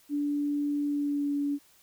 sine tone with pitch glide, 290 to 286.2 Hz, D4 to D4, -22 to -45 cents, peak -26 dBFS, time 0.09-1.59 s, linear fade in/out 50 ms, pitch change -23 cents, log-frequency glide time 0.85-1.34 s, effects white hiss -61 dBFS RMS until 1.82 s

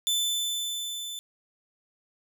sawtooth tone with level ramp, 3520 Hz, A7, in tune, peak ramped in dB -20 to -32 dBFS, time 0.07-1.19 s, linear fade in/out 0 ms, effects none

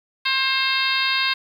harmonic tone, 531 Hz, C5, 25 cents sharp, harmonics 2 / 3 / 4 / 5 / 6 / 7 / 8 / 9, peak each -27 / -26 / -26 / -25 / -30 / -25 / -28 / -30 dBFS, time 0.25-1.34 s, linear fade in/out 10 ms, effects 8-bit

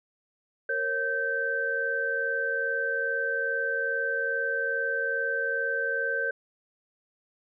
sine tone cluster, 463.6 / 546 / 1552 Hz, A#4 / C#5 / G6, -10 / -26 / -18 cents, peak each -33 / -33 / -27 dBFS, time 0.69-6.31 s, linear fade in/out 5 ms, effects none

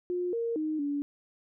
sine tone with pitch steps, 356.9 / 463.8 / 310.1 / 286.9 Hz, F4 / A#4 / D#4 / D4, +38 / -9 / -6 / -40 cents, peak -28 dBFS, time 0.1-1.02 s, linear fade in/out 0 ms, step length 230 ms, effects none

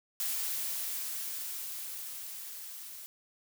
blue noise with level ramp, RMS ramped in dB -33 to -46 dBFS, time 0.2-3.06 s, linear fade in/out 0 ms, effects none

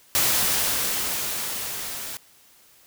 white noise with level ramp, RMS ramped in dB -20 to -34 dBFS, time 0.15-2.17 s, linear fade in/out 0 ms, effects white hiss -55 dBFS RMS until 2.86 s

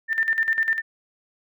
sine tone with tremolo, 1794 Hz, A6, 33 cents sharp, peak -17 dBFS, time 0.08-0.82 s, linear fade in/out 50 ms, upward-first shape square, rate 10 Hz, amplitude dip 70%, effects none

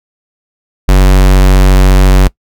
square tone, 47.19 Hz, F#1, 35 cents sharp, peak -3 dBFS, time 0.88-2.28 s, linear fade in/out 10 ms, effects noise-tail reverb RT60 0.1 s tail -23 dB re dry

